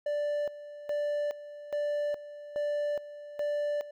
triangle tone with tremolo, 587 Hz, D5, 1 cent flat, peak -26 dBFS, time 0.06-3.91 s, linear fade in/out 5 ms, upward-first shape square, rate 1.2 Hz, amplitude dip 80%, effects none

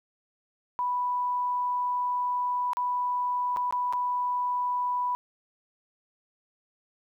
sine tone with dropouts, 987 Hz, B5, 1 cent flat, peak -25 dBFS, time 0.79-5.15 s, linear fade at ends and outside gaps 0 ms, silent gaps 2.733-2.77 / 3.563-3.57 / 3.709-3.725 / 3.926-3.934 s, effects 11-bit

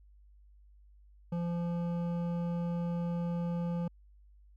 sine tone with hard clipping, 171.9 Hz, F3, 27 cents flat, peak -33 dBFS, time 1.32-3.88 s, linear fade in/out 5 ms, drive 11 dB, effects added 50 Hz sine -56 dBFS peak until 4.56 s

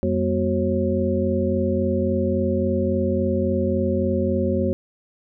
sine tone cluster, 89.3 / 197.8 / 241.4 / 369.8 / 542 Hz, F2 / G3 / B3 / F#4 / C#5, +39 / +16 / -39 / -1 / -39 cents, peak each -25 dBFS, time 0.03-4.73 s, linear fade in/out 0 ms, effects none

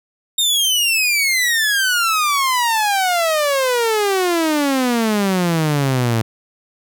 sawtooth exponential sweep, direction down, 3719 to 110 Hz, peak -11 dBFS, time 0.38-6.22 s, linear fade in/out 5 ms, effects none

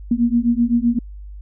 sine beating tone pair, 233.1 / 240.9 Hz, A#3 / B3, 0 / -43 cents, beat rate 7.8 Hz, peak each -17 dBFS, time 0.11-0.99 s, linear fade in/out 5 ms, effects added 50 Hz sine -32 dBFS peak until 1.41 s

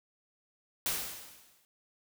white noise with exponential decay, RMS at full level -30 dBFS, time 0.86-1.65 s, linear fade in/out 0 ms, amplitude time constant 170 ms, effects none

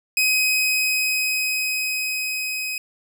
sawtooth tone with level ramp, 2524 Hz, D#7, 24 cents sharp, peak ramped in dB -13 to -22 dBFS, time 0.17-2.78 s, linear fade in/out 2 ms, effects none

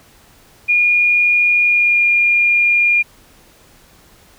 sine tone with pitch glide, 2431 to 2413 Hz, D#7 to D7, -41 to +46 cents, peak -10 dBFS, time 0.68-3.03 s, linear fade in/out 20 ms, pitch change -13 cents, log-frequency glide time 1.63-2.04 s, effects pink hiss -48 dBFS RMS until 4.38 s

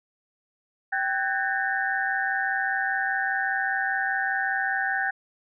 sine tone cluster, 779 / 1501 / 1626 / 1812 Hz, G5 / F#6 / G#6 / A#6, -11 / +24 / -37 / -50 cents, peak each -29 dBFS, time 0.92-5.11 s, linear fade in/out 10 ms, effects none

